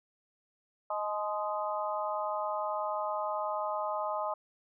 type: harmonic tone with a mistuned harmonic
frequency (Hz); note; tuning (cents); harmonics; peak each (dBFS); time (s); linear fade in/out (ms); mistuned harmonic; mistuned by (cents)
207.7; G#3; 0; 3 / 4 / 5 / 6; -35 / -36 / -37 / -38; 0.9-4.34; 5; 4; +38
effects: none